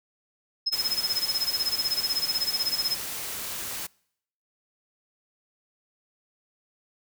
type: tone with tremolo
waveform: sine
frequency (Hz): 5150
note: E8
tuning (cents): -41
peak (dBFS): -21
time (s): 0.66-2.96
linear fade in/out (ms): 10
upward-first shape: sine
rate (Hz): 16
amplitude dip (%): 95
type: noise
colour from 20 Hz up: white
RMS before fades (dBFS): -34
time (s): 0.72-3.87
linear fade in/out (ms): 10
effects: noise-tail reverb RT60 0.7 s tail -26 dB re dry